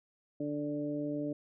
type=harmonic tone with a mistuned harmonic; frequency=146.83 Hz; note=D3; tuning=in tune; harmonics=1 / 2 / 3 / 4; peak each=-43 / -34 / -43 / -40 dBFS; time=0.4-1.33 s; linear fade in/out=5 ms; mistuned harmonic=1; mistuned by=+16 cents; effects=none